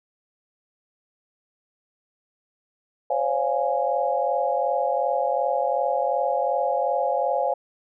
sine chord, Db major seventh, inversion third, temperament equal with one note detuned, 523.3 / 566 / 698.5 / 830.6 Hz, C5 / Db5 / F5 / Ab5, 0 / +36 / 0 / 0 cents, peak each -26 dBFS, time 3.1-7.54 s, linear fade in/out 5 ms, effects none

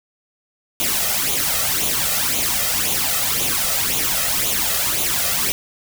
white noise with flanger, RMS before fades -20 dBFS, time 0.8-5.52 s, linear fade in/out 0 ms, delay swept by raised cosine 0.29 to 1.59 ms, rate 1.9 Hz, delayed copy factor +0.65, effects none

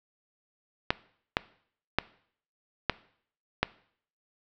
clicks, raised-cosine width 0.3 ms, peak -6 dBFS, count 5, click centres 0.905 / 1.369 / 1.986 / 2.897 / 3.63 s, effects noise-tail reverb RT60 0.6 s tail -20 dB re dry + low-pass 5000 Hz 12 dB/octave

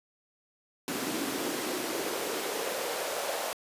pink noise with high-pass filter sweep, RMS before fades -33 dBFS, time 0.88-3.53 s, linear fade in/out 0 ms, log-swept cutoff 250 to 610 Hz, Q 2.9, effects resampled to 32000 Hz

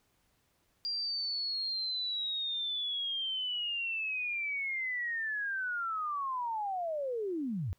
sine linear sweep, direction down, 4786 to 76.9 Hz, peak -32 dBFS, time 0.85-7.73 s, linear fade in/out 0 ms, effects pink hiss -73 dBFS RMS until 7.78 s

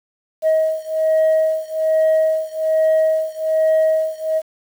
sine beating tone pair, 633 / 634.2 Hz, D#5 / D#5, +30 / +33 cents, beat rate 1.2 Hz, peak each -15 / -16 dBFS, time 0.42-4.42 s, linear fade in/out 50 ms, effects tanh soft clip ceiling -10 dBFS + 7-bit

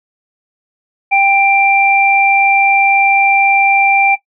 sine tone pair together, 789.8 / 2362 Hz, G5 / D7, +13 / +9 cents, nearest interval octave + perfect fifth, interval 1896 cents, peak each -10 dBFS, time 1.11-4.16 s, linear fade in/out 20 ms, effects noise-tail reverb RT60 0.1 s tail -17 dB re dry

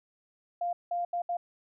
sine tone bursts at uneven times, 698.5 Hz, F5, in tune, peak -28 dBFS, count 4, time 0.61-0.73 / 0.91-1.05 / 1.13-1.22 / 1.29-1.37 s, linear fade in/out 5 ms, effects none

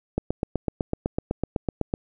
click train, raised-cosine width 2 ms, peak -10 dBFS, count 15, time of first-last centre 0.18-1.939 s, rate 7.96 Hz, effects none

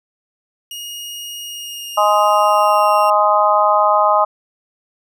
sawtooth tone with pitch glide, 2868 to 2767 Hz, F7 to F7, +45 to -17 cents, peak -24 dBFS, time 0.71-3.1 s, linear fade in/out 2 ms, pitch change -62 cents, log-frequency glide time 1.45-2.89 s
harmonic tone, 208.1 Hz, G#3, 4 cents sharp, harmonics 3 / 4 / 5 / 6, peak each -16 / -16 / -16 / -16 dBFS, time 1.97-4.25 s, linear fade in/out 10 ms
effects none

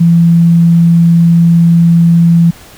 sine tone, 168.6 Hz, E3, 39 cents sharp, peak -3 dBFS, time 0-2.51 s, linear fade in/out 10 ms, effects pink hiss -36 dBFS RMS until 2.77 s

